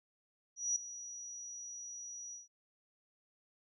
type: tone with ADSR envelope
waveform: sine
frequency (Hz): 5820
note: F#8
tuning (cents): -29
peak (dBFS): -29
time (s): 0.56-2.48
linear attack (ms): 200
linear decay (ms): 3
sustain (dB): -15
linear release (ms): 150
effects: none